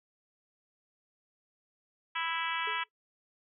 harmonic tone, 329.6 Hz, E4, in tune, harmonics 3 / 4 / 5 / 6 / 7 / 8 / 9 / 10, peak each -37 / -38 / -39 / -40 / -40 / -41 / -42 / -42 dBFS, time 2.15-2.84 s, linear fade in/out 10 ms
triangle tone with exponential decay, 428.7 Hz, A4, 45 cents flat, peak -37 dBFS, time 2.67-2.89 s, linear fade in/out 5 ms, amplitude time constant 46 ms
effects noise-tail reverb RT60 0.1 s tail -21 dB re dry

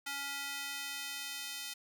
square tone with high-pass filter sweep, 280.4 Hz, C#4, 20 cents sharp, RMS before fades -41 dBFS, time 0.06-1.74 s, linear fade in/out 10 ms, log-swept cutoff 1500 to 3100 Hz, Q 0.92, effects none

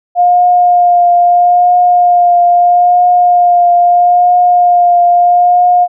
sine tone with vibrato, 708 Hz, F5, 23 cents sharp, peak -4 dBFS, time 0.15-5.88 s, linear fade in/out 50 ms, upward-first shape triangle, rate 0.77 Hz, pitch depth 19 cents each way, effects none

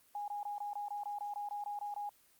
sine tone bursts, 823 Hz, G#5, 16 cents flat, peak -37 dBFS, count 13, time 0.15-2.092 s, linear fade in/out 2 ms, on 130 ms, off 21 ms, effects white hiss -67 dBFS RMS until 2.39 s + Opus 24 kbps

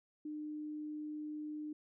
sine tone, 302.4 Hz, D#4, 49 cents flat, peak -40 dBFS, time 0.25-1.73 s, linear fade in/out 5 ms, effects none

